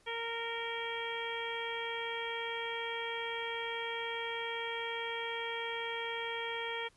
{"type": "harmonic tone", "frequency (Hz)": 462.4, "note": "A#4", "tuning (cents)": -14, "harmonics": [1, 2, 3, 4, 5, 6, 7], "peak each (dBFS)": [-41, -42, -47, -43, -42, -52, -43], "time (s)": [0.06, 6.89], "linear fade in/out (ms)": 20, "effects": ["pink hiss -67 dBFS RMS until 6.96 s", "resampled to 24000 Hz"]}